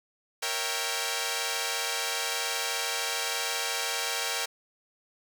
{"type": "chord", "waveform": "5% pulse", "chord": "A# diminished seventh", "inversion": "none", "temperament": "equal", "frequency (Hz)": [466.2, 554.4, 659.3, 784], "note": ["A#4", "C#5", "E5", "G5"], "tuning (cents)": [0, 0, 0, 0], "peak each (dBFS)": [-22, -24, -25, -21], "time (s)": [0.42, 4.46], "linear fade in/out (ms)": 10, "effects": []}